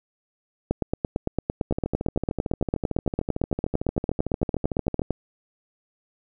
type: two click trains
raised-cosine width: 2 ms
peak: -13 / -9 dBFS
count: 45 / 40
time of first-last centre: 1.71-5.018 / 0.71-5.107 s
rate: 13.3 / 8.87 Hz
effects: none